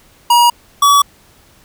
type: tone pair in turn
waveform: square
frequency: 955 / 1139.3 Hz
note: A#5 / C#6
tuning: +42 / +47 cents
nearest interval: minor third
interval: 305 cents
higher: second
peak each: -7 dBFS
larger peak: neither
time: 0.3-0.5 / 0.82-1.02 s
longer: neither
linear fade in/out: 5 ms
effects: pink hiss -48 dBFS RMS until 1.64 s